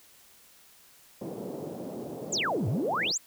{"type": "band-pass noise", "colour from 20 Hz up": "white", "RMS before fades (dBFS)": -38, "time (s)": [1.21, 3.12], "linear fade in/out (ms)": 5, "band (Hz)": [140, 560], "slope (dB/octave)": 24}
{"type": "exponential two-way sweep", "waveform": "sine", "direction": "down then up", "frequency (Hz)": [7980, 96, 7980], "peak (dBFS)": -26, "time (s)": [2.32, 3.18], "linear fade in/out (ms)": 10, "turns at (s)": 2.68}
{"effects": ["white hiss -57 dBFS RMS until 3.26 s"]}